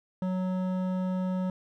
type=tone with hard clipping; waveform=sine; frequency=185 Hz; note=F#3; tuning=in tune; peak=-29 dBFS; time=0.22-1.5 s; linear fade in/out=2 ms; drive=12 dB; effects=none